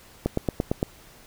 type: click train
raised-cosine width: 2 ms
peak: -9 dBFS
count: 6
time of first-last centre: 0.26-0.829 s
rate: 8.79 Hz
effects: pink hiss -51 dBFS RMS until 1.26 s